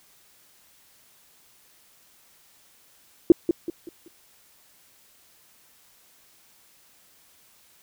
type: tone with echo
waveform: sine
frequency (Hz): 338.4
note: E4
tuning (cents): +45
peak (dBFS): -7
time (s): 3.3-3.32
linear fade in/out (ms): 2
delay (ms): 190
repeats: 4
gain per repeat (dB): -9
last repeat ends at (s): 4.08
effects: white hiss -58 dBFS RMS until 7.82 s